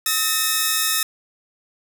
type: tone pair together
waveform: 5% pulse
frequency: 1281 / 1818.4 Hz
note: E6 / A#6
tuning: -50 / -43 cents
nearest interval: tritone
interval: 607 cents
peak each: -10 dBFS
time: 0.06-1.03 s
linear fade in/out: 2 ms
effects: none